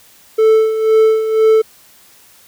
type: tone with tremolo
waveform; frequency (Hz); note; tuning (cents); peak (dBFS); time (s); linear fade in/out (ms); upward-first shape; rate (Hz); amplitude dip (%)
triangle; 440; A4; 0; -4; 0.38-1.62; 10; sine; 2; 65
effects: white hiss -46 dBFS RMS until 2.47 s